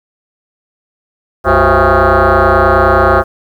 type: tone with frequency modulation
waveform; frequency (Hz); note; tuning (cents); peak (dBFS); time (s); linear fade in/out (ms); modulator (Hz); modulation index
sine; 355.3; F4; +30; -4; 1.44-3.24; 50; 148; 7.5
effects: tanh soft clip ceiling -2 dBFS + 7-bit